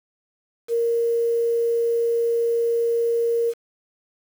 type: tone with quantisation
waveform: sine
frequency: 466.2 Hz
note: A#4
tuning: in tune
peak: -18 dBFS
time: 0.68-3.54 s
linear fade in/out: 50 ms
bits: 7
effects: none